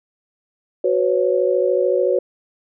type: chord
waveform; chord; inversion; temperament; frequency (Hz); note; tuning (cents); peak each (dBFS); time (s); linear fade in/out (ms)
sine; F# suspended fourth; none; equal with one note detuned; 370 / 500.8 / 554.4; F#4 / B4 / C#5; 0 / +24 / 0; -19; 0.84-2.19; 5
effects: none